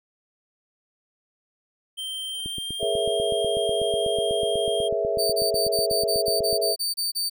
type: tone with pitch glide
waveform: square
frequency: 3136 to 3222 Hz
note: G7 to G7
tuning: 0 to +47 cents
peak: -30 dBFS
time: 1.97-4.89 s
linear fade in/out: 20 ms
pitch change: +47 cents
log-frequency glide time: 2.26-2.97 s
type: click train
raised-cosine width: 3 ms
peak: -23 dBFS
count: 34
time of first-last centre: 2.46-6.529 s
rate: 8.11 Hz
type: chord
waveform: sine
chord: A# half-diminished seventh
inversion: third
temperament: equal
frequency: 415.3 / 466.2 / 554.4 / 659.3 Hz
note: G#4 / A#4 / C#5 / E5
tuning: 0 / 0 / 0 / 0 cents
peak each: -27 / -29 / -31 / -25 dBFS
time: 2.79-6.76 s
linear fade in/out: 50 ms
type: tone bursts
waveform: sawtooth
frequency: 4590 Hz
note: D8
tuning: 40 cents flat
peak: -21 dBFS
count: 12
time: 5.18-7.299 s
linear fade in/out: 20 ms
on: 150 ms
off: 29 ms
effects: none